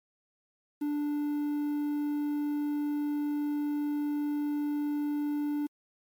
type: tone with quantisation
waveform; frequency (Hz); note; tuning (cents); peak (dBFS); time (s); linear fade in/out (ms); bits
triangle; 293.7; D4; 0; -26; 0.81-5.67; 10; 9
effects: MP3 96 kbps